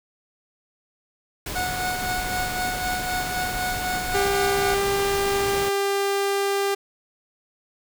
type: noise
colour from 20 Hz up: pink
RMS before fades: -31 dBFS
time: 1.46-5.69 s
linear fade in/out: 5 ms
type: tone with tremolo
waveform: 25% pulse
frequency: 733 Hz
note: F#5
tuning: 16 cents flat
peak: -20 dBFS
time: 1.55-4.75 s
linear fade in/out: 10 ms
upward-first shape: sine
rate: 3.9 Hz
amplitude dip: 45%
type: tone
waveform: sawtooth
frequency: 397.7 Hz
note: G4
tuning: 25 cents sharp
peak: -17 dBFS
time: 4.14-6.75 s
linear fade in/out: 10 ms
effects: none